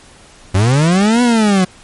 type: linear two-way sweep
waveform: 40% pulse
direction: up then down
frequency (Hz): 88.8 to 247.9 to 180.1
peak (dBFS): -8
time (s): 0.54-1.65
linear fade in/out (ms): 10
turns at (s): 1.22
effects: pink hiss -42 dBFS RMS until 1.83 s + MP3 48 kbps